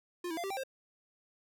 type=tone with pitch steps; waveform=square; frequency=352.5 / 324.2 / 691 / 390.3 / 783 / 531 Hz; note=F4 / E4 / F5 / G4 / G5 / C5; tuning=+16 / -29 / -19 / -8 / -2 / +25 cents; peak=-36 dBFS; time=0.24-0.636 s; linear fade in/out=5 ms; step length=66 ms; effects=none